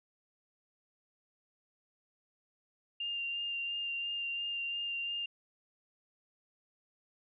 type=tone with vibrato; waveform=sine; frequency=2794 Hz; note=F7; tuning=in tune; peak=-34 dBFS; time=3-5.26 s; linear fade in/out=5 ms; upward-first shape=sine; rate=2.9 Hz; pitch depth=14 cents each way; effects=none